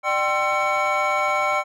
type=tone cluster; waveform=triangle; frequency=599 / 776 / 1053 / 1342 / 2242 Hz; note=D5 / G5 / C6 / E6 / C#7; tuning=+34 / -18 / +11 / +31 / +19 cents; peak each=-23 dBFS; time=0.03-1.64 s; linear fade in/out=50 ms; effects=tanh soft clip ceiling -10 dBFS